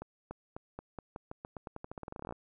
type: accelerating click train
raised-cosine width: 1 ms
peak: -27 dBFS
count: 25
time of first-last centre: 0.02-2.324 s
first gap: 290 ms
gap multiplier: 0.88
effects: none